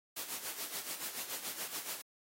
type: noise with tremolo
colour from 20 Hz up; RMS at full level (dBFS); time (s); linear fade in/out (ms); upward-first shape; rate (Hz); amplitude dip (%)
white; -39; 0.16-2.02; 10; sine; 7; 65
effects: high-pass 200 Hz 12 dB/octave + AAC 48 kbps